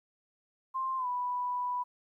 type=tone with pitch glide; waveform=sine; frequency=1052 to 987.2 Hz; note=C6 to B5; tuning=+9 to -1 cents; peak=-30 dBFS; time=0.74-1.84 s; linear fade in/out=20 ms; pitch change=-110 cents; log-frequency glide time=0.97-1.07 s; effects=12-bit